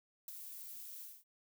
violet noise with ADSR envelope, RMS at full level -44 dBFS, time 0.28-1.24 s, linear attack 3 ms, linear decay 19 ms, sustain -5 dB, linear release 210 ms, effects none

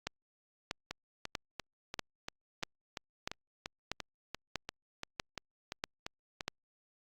two click trains, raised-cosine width 0.2 ms, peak -21 / -17 dBFS, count 17 / 11, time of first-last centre 0.91-6.408 / 0.07-6.48 s, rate 2.91 / 1.56 Hz, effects Opus 48 kbps

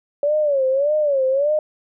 sine tone with vibrato, 565 Hz, C#5, 33 cents sharp, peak -15 dBFS, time 0.23-1.59 s, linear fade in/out 2 ms, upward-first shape sine, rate 1.7 Hz, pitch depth 140 cents each way, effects none

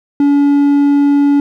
triangle tone, 284.9 Hz, C#4, 48 cents sharp, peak -5 dBFS, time 0.2-1.4 s, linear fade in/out 2 ms, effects none

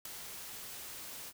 white noise with ADSR envelope, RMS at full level -38 dBFS, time 0.05-1.33 s, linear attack 5 ms, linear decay 3 ms, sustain -8 dB, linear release 48 ms, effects none

